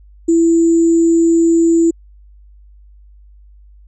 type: tone with sample-and-hold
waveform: sine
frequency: 332.5 Hz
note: E4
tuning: 15 cents sharp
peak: -8 dBFS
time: 0.28-1.91 s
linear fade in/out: 10 ms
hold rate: 7350 Hz
effects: added 50 Hz sine -40 dBFS peak until 3.87 s + resampled to 24000 Hz